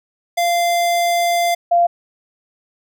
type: tone pair in turn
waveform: square / sine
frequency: 692 / 692 Hz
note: F5 / F5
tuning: -16 / -16 cents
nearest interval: unison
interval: 0 cents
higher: neither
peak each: -15 / -10 dBFS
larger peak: second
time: 0.37-1.55 / 1.71-1.87 s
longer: first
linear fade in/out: 10 ms
effects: none